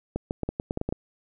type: clicks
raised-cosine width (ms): 2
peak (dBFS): -14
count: 10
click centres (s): 0.16 / 0.309 / 0.433 / 0.49 / 0.599 / 0.709 / 0.774 / 0.814 / 0.89 / 0.925
effects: none